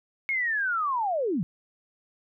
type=linear sweep; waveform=sine; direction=down; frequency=2197 to 146.83 Hz; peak=-24 dBFS; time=0.29-1.43 s; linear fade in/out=0 ms; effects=none